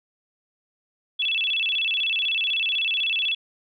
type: tone with vibrato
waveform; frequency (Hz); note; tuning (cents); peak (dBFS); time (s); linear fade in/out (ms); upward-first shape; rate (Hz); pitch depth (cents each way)
sine; 3000; F#7; +23; -21; 1.19-3.35; 10; square; 16; 210
effects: none